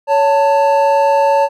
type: tone pair together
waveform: triangle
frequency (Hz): 560 / 888.9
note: C#5 / A5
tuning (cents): +18 / +17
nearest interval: minor sixth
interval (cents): 799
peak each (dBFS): -10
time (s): 0.07-1.49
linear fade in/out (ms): 50
effects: none